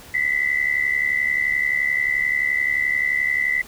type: tone pair together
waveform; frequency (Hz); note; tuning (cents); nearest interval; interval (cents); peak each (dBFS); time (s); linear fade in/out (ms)
sine; 1964.5 / 2036; B6 / C7; -10 / -48; minor second; 62; -21; 0.14-3.62; 5
effects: pink hiss -43 dBFS RMS until 3.67 s